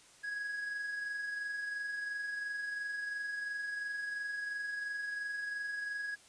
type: tone with amplitude modulation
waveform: triangle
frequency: 1661.2 Hz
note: G#6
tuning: in tune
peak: -33 dBFS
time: 0.23-6.16 s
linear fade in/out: 20 ms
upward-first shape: sine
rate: 22.9 Hz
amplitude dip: 35%
effects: white hiss -60 dBFS RMS until 6.28 s + resampled to 22050 Hz